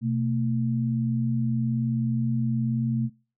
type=tone pair together; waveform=sine; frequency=126.56 / 225.5 Hz; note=B2 / A3; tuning=+43 / +43 cents; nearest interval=minor seventh; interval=1000 cents; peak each=-25 dBFS; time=0.01-3.1 s; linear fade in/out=50 ms; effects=noise-tail reverb RT60 0.4 s tail -26 dB re dry